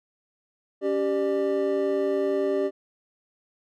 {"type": "tone cluster", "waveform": "triangle", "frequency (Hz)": [280.7, 391.1, 597], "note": ["C#4", "G4", "D5"], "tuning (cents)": [22, -4, 28], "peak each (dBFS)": [-28, -22, -26], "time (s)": [0.81, 2.71], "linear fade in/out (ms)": 50, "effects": []}